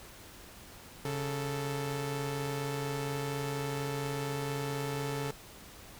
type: tone pair together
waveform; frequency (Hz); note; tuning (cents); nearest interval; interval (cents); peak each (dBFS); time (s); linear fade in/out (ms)
sawtooth; 138.59 / 440; C#3 / A4; 0 / 0; octave + minor sixth; 2000; -31 / -33; 1.05-5.31; 2
effects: pink hiss -51 dBFS RMS until 5.99 s